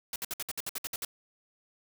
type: noise bursts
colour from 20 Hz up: white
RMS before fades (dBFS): -35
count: 11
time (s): 0.13-1.049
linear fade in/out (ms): 2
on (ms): 29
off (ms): 60
effects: none